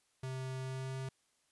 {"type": "tone with pitch glide", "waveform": "square", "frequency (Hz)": [130.81, 132.25], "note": ["C3", "C3"], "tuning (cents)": [0, 19], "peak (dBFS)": -39, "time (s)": [0.23, 1.09], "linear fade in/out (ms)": 5, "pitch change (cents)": 19, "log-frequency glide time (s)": [0.59, 0.96], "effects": ["white hiss -75 dBFS RMS until 1.51 s", "resampled to 24000 Hz"]}